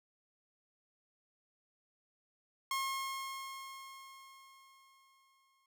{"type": "tone with exponential decay", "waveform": "sawtooth", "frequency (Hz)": 1077, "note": "C6", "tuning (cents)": 50, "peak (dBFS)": -29, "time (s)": [2.71, 5.66], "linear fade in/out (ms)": 2, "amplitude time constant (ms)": 640, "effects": []}